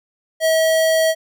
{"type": "tone", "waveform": "square", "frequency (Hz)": 643, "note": "E5", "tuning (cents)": -43, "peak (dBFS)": -14, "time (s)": [0.4, 1.15], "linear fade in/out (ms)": 50, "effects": []}